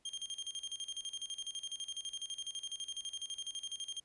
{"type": "tone with tremolo", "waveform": "sawtooth", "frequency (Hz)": 3200, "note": "G7", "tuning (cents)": 35, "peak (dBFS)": -35, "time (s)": [0.05, 4], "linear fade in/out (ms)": 5, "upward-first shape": "square", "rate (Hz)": 12, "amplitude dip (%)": 80, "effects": ["pink hiss -74 dBFS RMS until 4.04 s", "resampled to 24000 Hz"]}